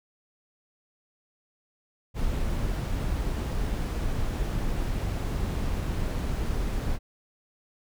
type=noise; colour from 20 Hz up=brown; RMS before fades=-28 dBFS; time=2.14-6.99 s; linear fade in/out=50 ms; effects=none